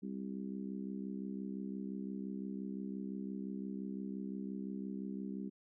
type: harmonic tone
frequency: 65.8 Hz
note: C2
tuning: 10 cents sharp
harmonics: 3 / 4 / 5 / 6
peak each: -41 / -45 / -49 / -52 dBFS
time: 0.02-5.5 s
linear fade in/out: 20 ms
effects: none